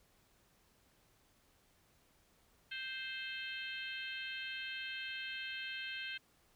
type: harmonic tone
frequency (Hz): 523.3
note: C5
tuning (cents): 0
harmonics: 3 / 4 / 5 / 6 / 7 / 8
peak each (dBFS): -45 / -50 / -46 / -46 / -55 / -54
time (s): 2.71-6.18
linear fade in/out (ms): 10
effects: pink hiss -71 dBFS RMS until 6.55 s